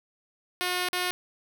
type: tone with dropouts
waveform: 5% pulse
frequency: 360 Hz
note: F#4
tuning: 47 cents flat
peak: -15 dBFS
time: 0.61-1.11 s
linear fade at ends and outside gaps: 0 ms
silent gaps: 0.887-0.93 s
effects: none